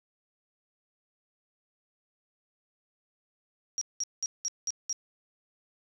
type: tone bursts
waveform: sine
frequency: 5670 Hz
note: F8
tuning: 25 cents sharp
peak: -28 dBFS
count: 6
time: 3.78-4.928 s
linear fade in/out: 0 ms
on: 33 ms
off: 190 ms
effects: 11-bit